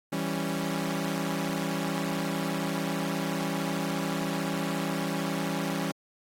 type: chord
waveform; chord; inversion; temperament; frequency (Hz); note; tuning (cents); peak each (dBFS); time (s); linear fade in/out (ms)
sawtooth; C# diminished; first; equal; 164.81 / 196 / 277.2; E3 / G3 / C#4; 0 / 0 / 0; -29; 0.12-5.92; 10
effects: AAC 48 kbps